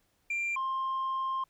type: tone pair in turn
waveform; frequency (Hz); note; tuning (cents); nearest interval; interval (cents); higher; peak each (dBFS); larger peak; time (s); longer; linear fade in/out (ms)
sine; 2375 / 1057.9; D7 / C6; +19 / +19; octave + major second; 1400; first; -27; neither; 0.3-0.56 / 0.56-1.44; second; 5
effects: tanh soft clip ceiling -28 dBFS + pink hiss -72 dBFS RMS until 1.49 s